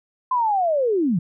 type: linear sweep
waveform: sine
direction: down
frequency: 1036 to 152.3 Hz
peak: -17 dBFS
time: 0.31-1.19 s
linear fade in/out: 5 ms
effects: none